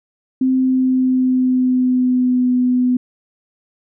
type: tone with pitch glide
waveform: sine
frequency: 260 to 250.1 Hz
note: C4 to B3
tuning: -11 to +22 cents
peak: -12 dBFS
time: 0.41-2.97 s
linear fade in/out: 5 ms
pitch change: -67 cents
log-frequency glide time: 0.51-2.51 s
effects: none